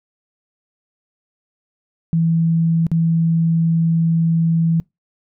sine tone with dropouts, 164.81 Hz, E3, in tune, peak -13 dBFS, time 2.13-4.8 s, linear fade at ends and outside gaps 0 ms, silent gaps 2.867-2.916 s, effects noise-tail reverb RT60 0.2 s tail -26 dB re dry

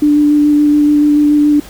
sine tone with vibrato, 295.3 Hz, D4, 10 cents sharp, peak -6 dBFS, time 0.02-1.6 s, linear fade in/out 5 ms, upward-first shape square, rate 7 Hz, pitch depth 9 cents each way, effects added 50 Hz sine -39 dBFS peak until 1.69 s + pink hiss -36 dBFS RMS until 1.69 s

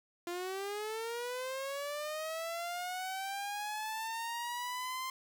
sawtooth linear sweep, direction up, 343.8 to 1047 Hz, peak -33 dBFS, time 0.27-5.1 s, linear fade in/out 2 ms, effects 10-bit

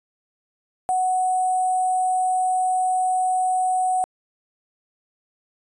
sine tone with sample-and-hold, 740 Hz, F#5, in tune, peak -18 dBFS, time 0.89-4.04 s, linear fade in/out 0 ms, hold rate 8820 Hz, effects resampled to 24000 Hz

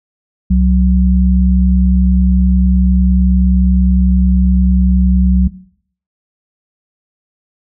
sine tone pair together, 65.37 / 184.9 Hz, C2 / F#3, -1 / -1 cents, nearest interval octave + tritone, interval 1800 cents, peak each -10 dBFS, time 0.5-5.48 s, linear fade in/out 10 ms, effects noise-tail reverb RT60 0.6 s tail -17 dB re dry

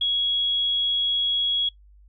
sine tone, 3328 Hz, G#7, 3 cents sharp, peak -20 dBFS, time 0.01-1.69 s, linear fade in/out 5 ms, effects noise-tail reverb RT60 0.1 s tail -20 dB re dry + added 50 Hz sine -49 dBFS peak until 2.08 s

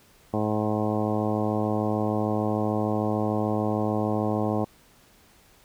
harmonic tone with a mistuned harmonic, 106.7 Hz, G#2, 47 cents sharp, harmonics 1 / 2 / 3 / 4 / 5 / 6 / 7 / 8 / 9 / 10, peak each -30 / -28 / -30 / -32 / -32 / -34 / -33 / -38 / -40 / -39 dBFS, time 0.33-4.65 s, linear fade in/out 10 ms, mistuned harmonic 8, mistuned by -22 cents, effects pink hiss -57 dBFS RMS until 5.64 s

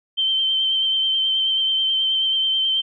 sine tone with vibrato, 3114 Hz, G7, 12 cents flat, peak -17 dBFS, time 0.17-2.82 s, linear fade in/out 20 ms, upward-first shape triangle, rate 9.3 Hz, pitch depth 25 cents each way, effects none

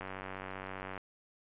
click train, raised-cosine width 0.5 ms, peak -26 dBFS, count 93, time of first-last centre 0.01-0.977 s, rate 95.1 Hz, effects resampled to 8000 Hz

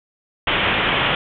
white low-pass noise, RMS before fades -19 dBFS, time 0.47-1.15 s, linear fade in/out 2 ms, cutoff 3400 Hz, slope 96 dB/octave, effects none

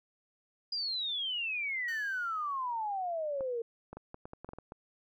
sine exponential sweep, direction down, 4917 to 453.3 Hz, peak -32 dBFS, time 0.72-3.62 s, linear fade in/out 5 ms
15% pulse tone with exponential decay, 1500 Hz, F#6, 23 cents sharp, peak -37 dBFS, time 1.88-2.71 s, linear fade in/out 5 ms, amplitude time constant 180 ms
clicks, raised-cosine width 1 ms, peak -30 dBFS, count 11, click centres 3.408 / 3.93 / 3.97 / 4.144 / 4.255 / 4.334 / 4.446 / 4.49 / 4.534 / 4.586 / 4.721 s
effects none

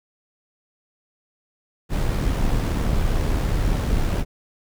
brown noise with amplitude modulation, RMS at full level -19 dBFS, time 1.89-4.25 s, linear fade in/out 50 ms, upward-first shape sine, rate 75.1 Hz, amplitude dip 40%, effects none

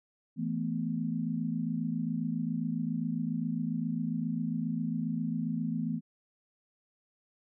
sine chord, E suspended fourth, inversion none, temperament just, 164.81 / 219.8 / 247.2 Hz, E3 / A3 / B3, 0 / -2 / +2 cents, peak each -34 dBFS, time 0.36-6.01 s, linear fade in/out 50 ms, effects none

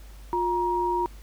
sine tone pair together, 354.3 / 945.9 Hz, F4 / A#5, +25 / +25 cents, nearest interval octave + perfect fourth, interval 1700 cents, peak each -27 / -24 dBFS, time 0.33-1.06 s, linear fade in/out 0 ms, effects added 50 Hz sine -42 dBFS peak until 1.22 s + pink hiss -54 dBFS RMS until 1.22 s

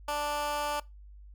15% pulse tone with high-pass filter, 293.7 Hz, D4, in tune, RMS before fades -32 dBFS, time 0.08-0.8 s, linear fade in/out 5 ms, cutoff 740 Hz, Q 1.4, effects noise-tail reverb RT60 0.2 s tail -21 dB re dry + added 50 Hz sine -47 dBFS peak until 1.34 s

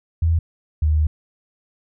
sine tone pair in turn, 82.41 / 76.81 Hz, E2 / D#2, 0 / -22 cents, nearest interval minor second, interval 122 cents, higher first, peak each -14 dBFS, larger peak neither, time 0.22-0.39 / 0.82-1.07 s, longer second, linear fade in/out 5 ms, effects none

